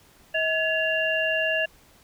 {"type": "tone cluster", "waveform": "sine", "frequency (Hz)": [639, 1697, 2778], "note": ["D#5", "G#6", "F7"], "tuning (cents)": [46, 37, -10], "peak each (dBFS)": -26, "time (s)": [0.34, 1.66], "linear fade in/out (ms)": 10, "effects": ["pink hiss -56 dBFS RMS until 2.03 s"]}